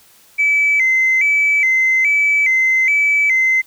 sine tone with vibrato, 2179 Hz, C#7, 30 cents flat, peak -10 dBFS, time 0.38-3.62 s, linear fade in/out 20 ms, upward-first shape square, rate 1.2 Hz, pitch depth 94 cents each way, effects tanh soft clip ceiling -7 dBFS + white hiss -49 dBFS RMS until 3.66 s

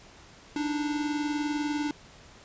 square tone pair together, 293.7 / 313.7 Hz, D4 / D#4, 0 / +14 cents, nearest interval minor second, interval 114 cents, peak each -29 / -36 dBFS, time 0.56-1.91 s, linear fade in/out 2 ms, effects pink hiss -52 dBFS RMS until 2.44 s + resampled to 16000 Hz

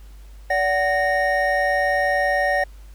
triangle tone cluster, 577 / 746 / 1851 Hz, D5 / F#5 / A#6, -31 / +14 / -13 cents, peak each -20 dBFS, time 0.5-2.64 s, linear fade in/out 5 ms, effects added 50 Hz sine -39 dBFS peak until 2.94 s + pink hiss -55 dBFS RMS until 2.94 s

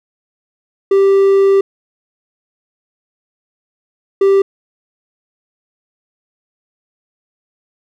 triangle tone bursts at uneven times, 392 Hz, G4, in tune, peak -5 dBFS, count 2, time 0.91-1.61 / 4.21-4.42 s, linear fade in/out 5 ms, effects none

